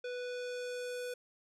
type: tone with low-pass filter sweep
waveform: square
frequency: 493.9 Hz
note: B4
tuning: in tune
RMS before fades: -40 dBFS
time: 0.04-1.14 s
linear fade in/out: 5 ms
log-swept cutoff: 3800 to 12000 Hz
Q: 0.99
effects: none